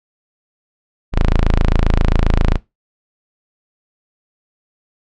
sawtooth tone, 27.5 Hz, A0, in tune, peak -7 dBFS, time 1.12-2.59 s, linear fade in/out 50 ms, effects noise-tail reverb RT60 0.2 s tail -20 dB re dry + low-pass 4000 Hz 12 dB/octave

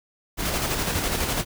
pink noise with tremolo, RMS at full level -24 dBFS, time 0.37-1.45 s, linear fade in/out 50 ms, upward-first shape square, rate 12 Hz, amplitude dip 35%, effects none

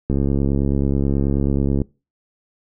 click train, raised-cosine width 3 ms, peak -7 dBFS, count 120, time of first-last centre 0.1-1.817 s, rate 69.3 Hz, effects noise-tail reverb RT60 0.3 s tail -23 dB re dry

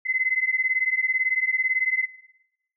sine beating tone pair, 2038 / 2056 Hz, C7 / C7, -46 / -31 cents, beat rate 18 Hz, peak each -24 dBFS, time 0.05-2.06 s, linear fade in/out 20 ms, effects noise-tail reverb RT60 1.0 s tail -20 dB re dry

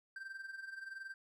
triangle tone with amplitude modulation, 1568 Hz, G6, in tune, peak -40 dBFS, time 0.16-1.14 s, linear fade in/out 2 ms, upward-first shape sine, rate 21.3 Hz, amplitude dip 70%, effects none

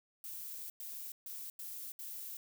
violet noise bursts at uneven times, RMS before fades -45 dBFS, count 5, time 0.24-0.7 / 0.8-1.12 / 1.26-1.5 / 1.59-1.92 / 1.99-2.37 s, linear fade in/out 2 ms, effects none

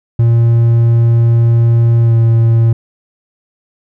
triangle tone with pitch glide, 116.54 to 114.74 Hz, A#2 to A#2, 0 to -27 cents, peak -4 dBFS, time 0.19-2.73 s, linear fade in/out 5 ms, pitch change -27 cents, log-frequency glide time 2.02-2.14 s, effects none

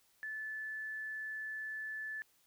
sine tone, 1741 Hz, A6, 19 cents flat, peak -39 dBFS, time 0.23-2.22 s, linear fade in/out 0 ms, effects white hiss -71 dBFS RMS until 2.46 s

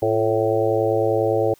harmonic tone with a mistuned harmonic, 110 Hz, A2, in tune, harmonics 1 / 3 / 4 / 5 / 6 / 7, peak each -27 / -24 / -21 / -22 / -27 / -27 dBFS, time 0.02-1.54 s, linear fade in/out 5 ms, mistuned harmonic 3, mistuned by +64 cents, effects white hiss -55 dBFS RMS until 1.59 s

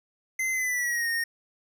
square tone with pitch glide, 2064 to 1849.5 Hz, C7 to A#6, -24 to -14 cents, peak -26 dBFS, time 0.39-1.24 s, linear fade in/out 5 ms, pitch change -190 cents, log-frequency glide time 0.52-1.08 s, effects none

